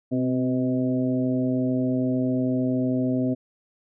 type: harmonic tone with a mistuned harmonic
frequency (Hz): 126.7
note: B2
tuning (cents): +45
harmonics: 1 / 2 / 3 / 4 / 5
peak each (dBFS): -29 / -22 / -33 / -34 / -32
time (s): 0.11-3.35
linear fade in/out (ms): 20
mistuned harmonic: 2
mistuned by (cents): +29
effects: none